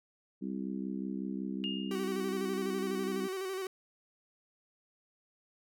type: harmonic tone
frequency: 65.41 Hz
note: C2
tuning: in tune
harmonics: 3 / 4 / 5 / 6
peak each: -37 / -39 / -42 / -49 dBFS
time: 0.41-3.28 s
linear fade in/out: 20 ms
type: tone with exponential decay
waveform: sine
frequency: 2834 Hz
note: F7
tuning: 25 cents sharp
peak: -33 dBFS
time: 1.64-2.33 s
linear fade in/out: 0 ms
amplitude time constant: 150 ms
type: tone with vibrato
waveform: 45% pulse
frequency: 380 Hz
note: F#4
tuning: 46 cents sharp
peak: -35 dBFS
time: 1.91-3.67 s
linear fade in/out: 2 ms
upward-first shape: square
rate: 12 Hz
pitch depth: 37 cents each way
effects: none